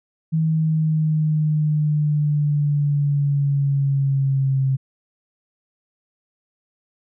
sine linear sweep, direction down, 160.2 to 133.3 Hz, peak -16 dBFS, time 0.32-4.77 s, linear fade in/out 20 ms, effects none

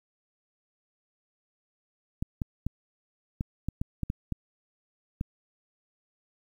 clicks, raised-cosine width 5 ms, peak -17 dBFS, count 10, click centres 2.225 / 2.418 / 2.666 / 3.409 / 3.686 / 3.815 / 4.033 / 4.101 / 4.323 / 5.211 s, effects 9-bit

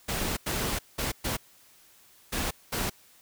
pink noise bursts at uneven times, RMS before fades -30 dBFS, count 6, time 0.08-0.37 / 0.46-0.79 / 0.98-1.12 / 1.24-1.37 / 2.32-2.51 / 2.72-2.9 s, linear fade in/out 10 ms, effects white hiss -58 dBFS RMS until 3.21 s

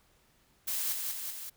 blue noise with echo, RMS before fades -33 dBFS, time 0.67-0.93 s, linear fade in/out 10 ms, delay 190 ms, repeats 3, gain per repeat -3 dB, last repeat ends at 1.5 s, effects pink hiss -67 dBFS RMS until 1.56 s

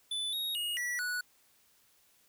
square tone with pitch steps, 3493 / 3763 / 2871 / 1946 / 1472 Hz, A7 / A#7 / F7 / B6 / F#6, -13 / +16 / +47 / -26 / -9 cents, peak -33 dBFS, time 0.11-1.21 s, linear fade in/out 5 ms, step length 220 ms, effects white hiss -67 dBFS RMS until 2.28 s

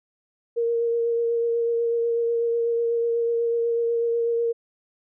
sine tone with vibrato, 466.2 Hz, A#4, in tune, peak -20 dBFS, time 0.56-4.53 s, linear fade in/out 20 ms, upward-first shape sine, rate 8.1 Hz, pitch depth 14 cents each way, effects none

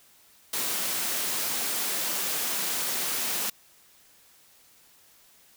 white high-pass noise, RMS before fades -29 dBFS, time 0.53-3.5 s, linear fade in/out 5 ms, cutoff 150 Hz, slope 24 dB/octave, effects white hiss -58 dBFS RMS until 5.56 s

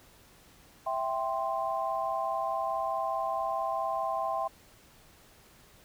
sine chord, C major, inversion first, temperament equal, 659.3 / 784 / 1046.5 Hz, E5 / G5 / C6, 0 / 0 / 0 cents, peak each -33 dBFS, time 0.86-4.48 s, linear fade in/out 10 ms, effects pink hiss -58 dBFS RMS until 5.84 s

